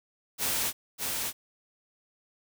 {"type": "noise with echo", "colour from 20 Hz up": "white", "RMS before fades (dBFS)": -29, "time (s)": [0.38, 0.73], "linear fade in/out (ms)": 50, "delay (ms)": 600, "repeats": 1, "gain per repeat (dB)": -3, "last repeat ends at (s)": 1.33, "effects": []}